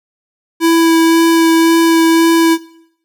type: tone with vibrato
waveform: square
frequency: 329.6 Hz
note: E4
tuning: in tune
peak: -8 dBFS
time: 0.6-2.58 s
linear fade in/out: 50 ms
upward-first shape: sine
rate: 1.9 Hz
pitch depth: 10 cents each way
effects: noise-tail reverb RT60 0.7 s tail -19 dB re dry